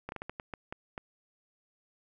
slowing click train, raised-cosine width 0.5 ms, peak -23 dBFS, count 9, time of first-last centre 0.09-0.979 s, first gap 31 ms, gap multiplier 1.35, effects none

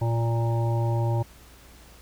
harmonic tone, 116 Hz, A#2, 8 cents flat, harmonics 1 / 3 / 5 / 7 / 8, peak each -22 / -33 / -34 / -36 / -36 dBFS, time 0.01-1.23 s, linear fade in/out 10 ms, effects added 59 Hz sine -51 dBFS peak until 2.01 s + pink hiss -52 dBFS RMS until 2.01 s

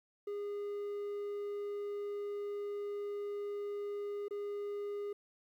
triangle tone with dropouts, 408.9 Hz, G#4, 27 cents flat, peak -35 dBFS, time 0.27-5.13 s, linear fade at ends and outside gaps 5 ms, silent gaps 4.283-4.308 s, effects 12-bit

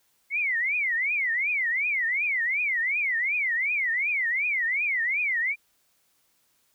sine tone with vibrato, 2122 Hz, C7, 24 cents sharp, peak -23 dBFS, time 0.3-5.56 s, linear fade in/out 50 ms, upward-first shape triangle, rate 2.7 Hz, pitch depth 300 cents each way, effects white hiss -68 dBFS RMS until 6.74 s

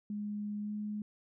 sine tone with pitch glide, 207.7 to 209.9 Hz, G#3 to G#3, 0 to +19 cents, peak -35 dBFS, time 0.1-1.02 s, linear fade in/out 2 ms, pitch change +19 cents, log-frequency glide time 0.61-0.72 s, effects none

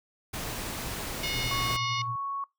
pink noise, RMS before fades -35 dBFS, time 0.33-1.77 s, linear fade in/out 10 ms
harmonic tone, 723 Hz, F#5, 40 cents flat, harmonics 3 / 4 / 5 / 6 / 7 / 8, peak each -34 / -36 / -38 / -40 / -41 / -42 dBFS, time 1.23-2.02 s, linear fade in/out 5 ms
sine tone with tremolo, 119 Hz, A#2, 36 cents sharp, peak -33 dBFS, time 1.35-2.16 s, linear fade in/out 5 ms, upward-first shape sine, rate 11 Hz, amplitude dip 60%
sine tone, 1108.7 Hz, C#6, in tune, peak -30 dBFS, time 1.51-2.44 s, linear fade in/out 2 ms
effects noise-tail reverb RT60 0.2 s tail -23 dB re dry

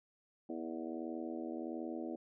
harmonic tone with a mistuned harmonic, 81.4 Hz, E2, 21 cents flat, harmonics 3 / 4 / 5 / 6 / 7 / 8 / 9, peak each -44 / -42 / -49 / -51 / -50 / -53 / -53 dBFS, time 0.49-2.16 s, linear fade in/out 5 ms, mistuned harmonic 7, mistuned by +41 cents, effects none

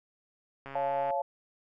click train, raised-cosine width 0.5 ms, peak -28 dBFS, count 62, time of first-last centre 0.66-1.105 s, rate 137 Hz
sine chord, Db augmented, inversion none, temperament just, 554.4 / 693 / 866.2 Hz, Db5 / F5 / A5, 0 / -14 / -27 cents, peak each -32 dBFS, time 0.75-1.22 s, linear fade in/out 5 ms
effects none

